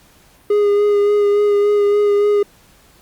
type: tone with vibrato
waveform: triangle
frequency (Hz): 411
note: G#4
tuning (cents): -18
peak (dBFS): -9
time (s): 0.5-2.43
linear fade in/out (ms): 5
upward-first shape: sine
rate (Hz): 3.5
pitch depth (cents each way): 18
effects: pink hiss -50 dBFS RMS until 3.01 s + Opus 48 kbps